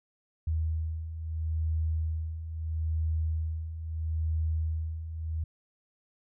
sine beating tone pair, 79.2 / 79.96 Hz, D#2 / D#2, +31 / +48 cents, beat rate 0.76 Hz, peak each -35 / -29 dBFS, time 0.47-5.44 s, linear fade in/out 5 ms, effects none

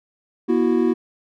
triangle chord, B suspended fourth, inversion none, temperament equal with one note detuned, 240.9 / 329.6 / 370 Hz, B3 / E4 / F#4, -43 / 0 / 0 cents, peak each -18 dBFS, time 0.48-0.94 s, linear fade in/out 20 ms, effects none

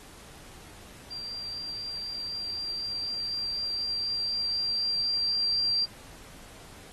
sine tone with level ramp, 4726 Hz, D8, 10 cents sharp, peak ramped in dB -35 to -23 dBFS, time 1.1-5.86 s, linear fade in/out 20 ms, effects pink hiss -50 dBFS RMS until 6.92 s + AAC 32 kbps

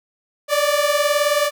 sawtooth beating tone pair, 576 / 595 Hz, D5 / D5, -34 / +22 cents, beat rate 19 Hz, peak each -15 dBFS, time 0.48-1.51 s, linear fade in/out 50 ms, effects none

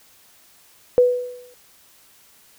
sine tone with exponential decay, 493.9 Hz, B4, in tune, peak -8 dBFS, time 0.98-1.54 s, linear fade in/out 0 ms, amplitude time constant 120 ms, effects white hiss -53 dBFS RMS until 2.58 s

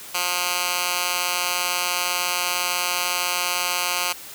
10% pulse tone with high-pass filter, 178 Hz, F3, 33 cents sharp, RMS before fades -24 dBFS, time 0.14-4.13 s, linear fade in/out 10 ms, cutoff 1500 Hz, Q 0.57, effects white hiss -39 dBFS RMS until 4.34 s + high-pass 100 Hz 12 dB/octave

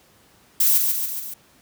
violet noise with echo, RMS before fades -17 dBFS, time 0.6-0.78 s, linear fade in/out 5 ms, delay 140 ms, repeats 4, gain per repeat -4 dB, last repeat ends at 1.34 s, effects pink hiss -55 dBFS RMS until 1.61 s + high-pass 80 Hz 12 dB/octave

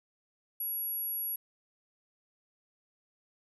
sine tone, 11350 Hz, F9, 27 cents sharp, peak -32 dBFS, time 0.6-1.36 s, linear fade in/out 5 ms, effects none

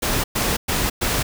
pink noise bursts, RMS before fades -21 dBFS, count 4, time 0.02-1.23 s, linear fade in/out 10 ms, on 220 ms, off 110 ms, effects none

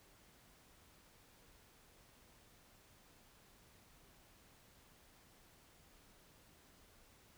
silence, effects pink hiss -66 dBFS RMS until 7.37 s

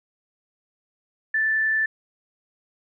sine tone with frequency modulation, 1760 Hz, A6, in tune, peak -19 dBFS, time 1.34-1.86 s, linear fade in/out 5 ms, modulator 30.9 Hz, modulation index 0.41, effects none

